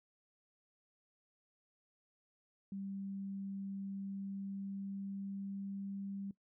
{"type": "tone with pitch glide", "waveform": "sine", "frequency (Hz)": [196, 197.36], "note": ["G3", "G3"], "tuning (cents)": [0, 12], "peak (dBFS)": -40, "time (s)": [2.72, 6.31], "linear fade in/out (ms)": 2, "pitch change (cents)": 12, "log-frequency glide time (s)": [3.81, 6.08], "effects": ["noise-tail reverb RT60 0.1 s tail -19 dB re dry"]}